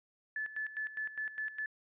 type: tone with tremolo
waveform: sine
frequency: 1734 Hz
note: A6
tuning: 26 cents flat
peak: -34 dBFS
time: 0.36-1.66 s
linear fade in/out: 2 ms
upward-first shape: square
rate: 4.9 Hz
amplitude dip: 75%
effects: resampled to 8000 Hz